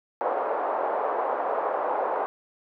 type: band-pass noise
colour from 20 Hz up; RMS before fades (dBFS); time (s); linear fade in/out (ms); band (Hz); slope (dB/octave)
white; -27; 0.21-2.26; 0; 450 to 960; 24
effects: none